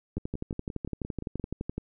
two click trains, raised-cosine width 3 ms, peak -23 / -19 dBFS, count 8 / 20, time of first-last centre 0.18-1.397 / 0.17-1.78 s, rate 5.75 / 11.8 Hz, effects none

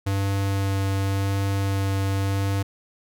square tone with vibrato, 98 Hz, G2, in tune, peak -22 dBFS, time 0.06-2.63 s, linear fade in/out 10 ms, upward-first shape sine, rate 0.9 Hz, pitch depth 9 cents each way, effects none

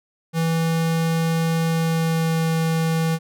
square tone with pitch glide, 164 to 162.59 Hz, E3 to E3, -9 to -24 cents, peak -19 dBFS, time 0.33-3.19 s, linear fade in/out 50 ms, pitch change -15 cents, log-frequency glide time 1.66-2.52 s, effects none

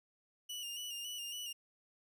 sawtooth tone with vibrato, 2882 Hz, F#7, 46 cents flat, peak -38 dBFS, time 0.49-1.53 s, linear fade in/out 10 ms, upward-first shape square, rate 3.6 Hz, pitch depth 43 cents each way, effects none

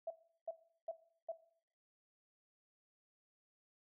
sine tone bursts, 659.3 Hz, E5, in tune, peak -38 dBFS, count 4, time 0.07-1.32 s, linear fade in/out 5 ms, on 35 ms, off 370 ms, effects noise-tail reverb RT60 0.6 s tail -17 dB re dry

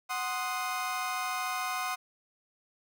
30% pulse chord, C diminished, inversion second, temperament equal, 740 / 1046.5 / 1244.5 Hz, Gb5 / C6 / Eb6, 0 / 0 / 0 cents, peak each -33 dBFS, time 0.09-1.96 s, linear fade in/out 20 ms, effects none

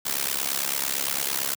white noise with amplitude modulation, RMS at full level -23 dBFS, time 0.05-1.55 s, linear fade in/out 10 ms, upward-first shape sine, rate 68.9 Hz, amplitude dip 95%, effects high-pass 150 Hz 12 dB/octave

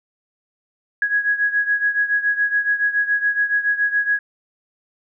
sine beating tone pair, 1661.2 / 1668.3 Hz, G#6 / G#6, 0 / +7 cents, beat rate 7.1 Hz, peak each -18 / -22 dBFS, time 1.02-4.19 s, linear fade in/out 2 ms, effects none

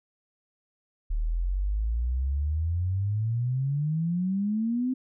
sine exponential sweep, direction up, 37.13 to 261.6 Hz, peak -24 dBFS, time 1.1-4.94 s, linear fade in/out 10 ms, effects none

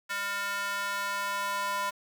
square tone with high-pass filter sweep, 200.8 Hz, G3, 42 cents sharp, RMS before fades -32 dBFS, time 0.09-1.91 s, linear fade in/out 20 ms, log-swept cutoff 1500 to 990 Hz, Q 2.6, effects 8-bit

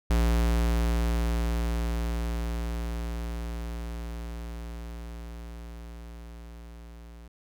square tone with level ramp, 57.9 Hz, A#1, 11 cents flat, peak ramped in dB -21 to -45 dBFS, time 0.1-7.28 s, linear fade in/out 5 ms, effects none

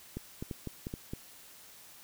clicks, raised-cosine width 3 ms, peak -24 dBFS, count 7, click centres 0.17 / 0.425 / 0.512 / 0.673 / 0.869 / 0.939 / 1.135 s, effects white hiss -54 dBFS RMS until 2.03 s

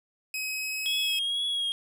sawtooth tone with pitch glide, 2542 to 2566 Hz, D#7 to E7, +36 to -47 cents, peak -27 dBFS, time 0.34-1.19 s, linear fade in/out 2 ms, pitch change +17 cents, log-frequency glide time 0.48-1 s
triangle tone with vibrato, 3308 Hz, G#7, 8 cents flat, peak -25 dBFS, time 0.86-1.72 s, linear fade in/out 0 ms, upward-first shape triangle, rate 2.1 Hz, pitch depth 36 cents each way
effects none

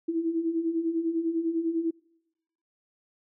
sine beating tone pair, 321.6 / 331.6 Hz, E4 / E4, -43 / +10 cents, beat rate 10 Hz, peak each -32 / -26 dBFS, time 0.08-1.91 s, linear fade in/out 10 ms, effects noise-tail reverb RT60 0.9 s tail -26 dB re dry

